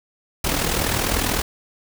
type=noise with amplitude modulation; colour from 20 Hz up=pink; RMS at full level=-19 dBFS; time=0.44-1.42 s; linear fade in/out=5 ms; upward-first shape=sine; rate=40.1 Hz; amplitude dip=60%; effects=none